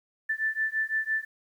sine beating tone pair, 1760 / 1765.9 Hz, A6 / A6, 0 / +6 cents, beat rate 5.9 Hz, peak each -29 dBFS, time 0.29-1.25 s, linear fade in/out 10 ms, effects 10-bit

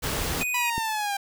pink noise, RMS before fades -28 dBFS, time 0.02-0.44 s, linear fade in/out 20 ms
square tone, 2486 Hz, D#7, 2 cents flat, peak -26 dBFS, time 0.41-0.7 s, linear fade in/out 2 ms
sawtooth linear sweep, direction down, 987.8 to 789 Hz, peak -22 dBFS, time 0.54-1.17 s, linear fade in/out 5 ms
click, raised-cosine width 3 ms, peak -19 dBFS, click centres 0.78 s
effects none

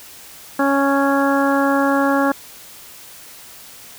harmonic tone, 277.2 Hz, C#4, in tune, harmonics 1 / 2 / 3 / 4 / 5 / 6, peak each -17 / -20 / -22 / -23 / -24 / -25 dBFS, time 0.59-2.32 s, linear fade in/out 5 ms, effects white hiss -40 dBFS RMS until 3.98 s

